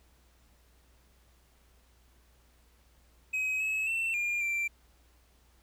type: tone with pitch steps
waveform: triangle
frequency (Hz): 2536 / 2577 / 2688 / 2407 / 2355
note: D#7 / E7 / E7 / D7 / D7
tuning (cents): +32 / -40 / +33 / +42 / +4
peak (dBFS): -27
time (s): 3.33-4.68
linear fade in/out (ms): 10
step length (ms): 270
effects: added 60 Hz sine -62 dBFS peak until 5.62 s + pink hiss -67 dBFS RMS until 5.62 s

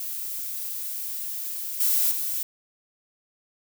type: noise with level steps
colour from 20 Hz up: violet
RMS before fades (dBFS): -32 / -22 / -28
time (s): 0-2.43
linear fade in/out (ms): 2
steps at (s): 1.8 / 2.11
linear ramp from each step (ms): 5
effects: none

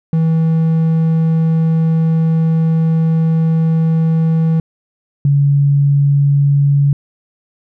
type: tone pair in turn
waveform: triangle / sine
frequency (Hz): 161.9 / 141.75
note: E3 / C#3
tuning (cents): -31 / +39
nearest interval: major second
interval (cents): 230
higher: first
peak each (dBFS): -8 / -8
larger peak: neither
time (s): 0.13-4.6 / 5.25-6.93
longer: first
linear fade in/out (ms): 2
effects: none

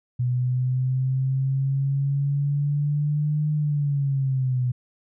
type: linear two-way sweep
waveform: sine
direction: up then down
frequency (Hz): 123.47 to 151.6 to 123.47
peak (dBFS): -20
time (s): 0.19-4.72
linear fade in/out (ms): 10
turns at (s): 3.52
effects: none

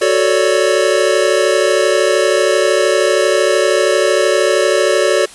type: chord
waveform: square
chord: D major seventh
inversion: first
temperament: equal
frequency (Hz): 370 / 440 / 554.4 / 587.3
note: F#4 / A4 / C#5 / D5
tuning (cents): 0 / 0 / 0 / 0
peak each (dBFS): -17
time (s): 0.01-5.26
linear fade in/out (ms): 10
effects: white hiss -37 dBFS RMS until 5.34 s + resampled to 24000 Hz

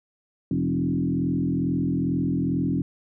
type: tone with frequency modulation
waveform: sine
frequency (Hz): 220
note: A3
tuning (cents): 0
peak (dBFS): -21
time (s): 0.51-2.82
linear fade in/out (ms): 2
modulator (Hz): 42.3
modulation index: 2.2
effects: none

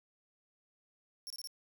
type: tone bursts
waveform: sawtooth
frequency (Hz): 5500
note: F8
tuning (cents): -27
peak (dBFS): -39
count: 4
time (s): 1.27-1.473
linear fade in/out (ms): 0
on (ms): 32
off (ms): 25
effects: none

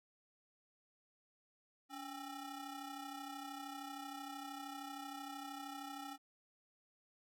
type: ring-modulated tone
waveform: 25% pulse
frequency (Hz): 535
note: C5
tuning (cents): +38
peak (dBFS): -39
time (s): 1.89-6.18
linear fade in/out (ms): 50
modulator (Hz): 251
effects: none

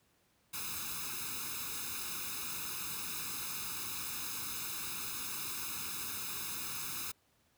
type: noise with comb filter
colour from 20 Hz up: white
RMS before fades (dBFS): -40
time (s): 0.53-7.12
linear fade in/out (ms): 10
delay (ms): 0.78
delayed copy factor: +1
effects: pink hiss -72 dBFS RMS until 7.57 s + high-pass 60 Hz 12 dB/octave

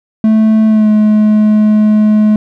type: tone with pitch glide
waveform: triangle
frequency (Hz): 218.6 to 213.1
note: A3 to G#3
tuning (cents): -11 to +45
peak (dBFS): -3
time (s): 0.24-2.36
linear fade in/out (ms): 2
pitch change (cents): -44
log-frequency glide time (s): 0.67-0.89
effects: none

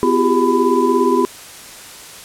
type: tone cluster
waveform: sine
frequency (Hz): 253 / 343.1 / 386.9 / 404.1 / 999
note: B3 / F4 / G4 / G#4 / B5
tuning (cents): +42 / -31 / -23 / -47 / +20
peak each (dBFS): -18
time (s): 0.03-1.25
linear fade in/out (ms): 0
effects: white hiss -36 dBFS RMS until 2.24 s + low-pass 11000 Hz 12 dB/octave

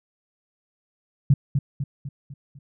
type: tone with echo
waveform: sine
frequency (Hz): 138.6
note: C#3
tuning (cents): 0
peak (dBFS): -11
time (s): 1.3-1.34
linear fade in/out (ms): 5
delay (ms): 250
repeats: 5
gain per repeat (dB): -6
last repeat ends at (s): 2.59
effects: none

